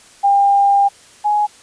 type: tone pair in turn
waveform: sine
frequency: 800 / 835 Hz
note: G5 / G#5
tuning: +35 / +9 cents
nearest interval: minor second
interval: 74 cents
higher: second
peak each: -9 / -12 dBFS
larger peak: first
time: 0.23-0.89 / 1.24-1.47 s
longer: first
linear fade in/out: 20 ms
effects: white hiss -45 dBFS RMS until 1.62 s + resampled to 22050 Hz